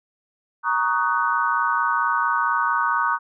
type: chord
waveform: sine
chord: D# minor seventh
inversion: second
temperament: just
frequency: 933.4 / 1120.1 / 1244.5 / 1493.4 Hz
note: A#5 / C#6 / D#6 / F#6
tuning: +2 / +18 / 0 / +16 cents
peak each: -24 dBFS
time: 0.63-3.19 s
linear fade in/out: 50 ms
effects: none

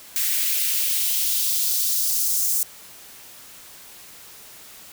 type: noise with high-pass filter sweep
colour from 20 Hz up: blue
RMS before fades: -22 dBFS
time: 0.16-2.63 s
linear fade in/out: 0 ms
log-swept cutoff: 1800 to 6700 Hz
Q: 1.4
effects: white hiss -44 dBFS RMS until 4.92 s

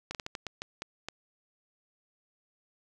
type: slowing click train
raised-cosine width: 0.2 ms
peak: -19 dBFS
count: 9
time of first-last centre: 0.11-1.086 s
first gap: 38 ms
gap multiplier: 1.32
effects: none

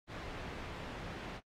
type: low-pass noise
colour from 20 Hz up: pink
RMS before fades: -45 dBFS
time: 0.07-1.41 s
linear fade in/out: 50 ms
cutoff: 2900 Hz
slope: 12 dB/octave
effects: noise-tail reverb RT60 0.1 s tail -26 dB re dry + AAC 48 kbps

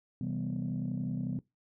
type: chord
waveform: sine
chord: C major seventh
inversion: none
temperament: equal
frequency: 130.81 / 164.81 / 196 / 246.9 Hz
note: C3 / E3 / G3 / B3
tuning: 0 / 0 / 0 / 0 cents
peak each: -36 / -37 / -37 / -36 dBFS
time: 0.21-1.39 s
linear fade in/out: 2 ms
effects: noise-tail reverb RT60 0.2 s tail -20 dB re dry + tanh soft clip ceiling -26 dBFS

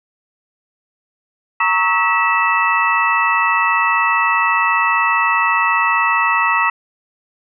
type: tone cluster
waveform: sine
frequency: 927 / 1111 / 1296 / 1940 / 2637 Hz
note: A#5 / C#6 / E6 / B6 / E7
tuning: -10 / +4 / -30 / -31 / 0 cents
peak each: -19 dBFS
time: 1.6-6.7 s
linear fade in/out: 5 ms
effects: none

